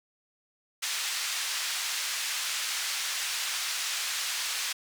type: band-pass noise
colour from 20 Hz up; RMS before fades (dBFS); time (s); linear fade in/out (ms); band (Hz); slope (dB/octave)
white; -32; 0.82-4.73; 10; 1400 to 6400; 12
effects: none